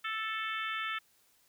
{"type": "harmonic tone", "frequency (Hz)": 440, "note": "A4", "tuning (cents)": 0, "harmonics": [3, 4, 5, 6, 7, 8], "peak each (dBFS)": [-37, -39, -41, -43, -44, -45], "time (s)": [0.04, 0.99], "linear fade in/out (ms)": 10, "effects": ["white hiss -68 dBFS RMS until 1.48 s"]}